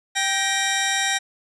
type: tone pair together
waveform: 15% pulse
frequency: 783 / 1887.2 Hz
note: G5 / A#6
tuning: -2 / +21 cents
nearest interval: octave + minor third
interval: 1523 cents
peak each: -17 / -16 dBFS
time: 0.15-1.19 s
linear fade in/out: 20 ms
effects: resampled to 24000 Hz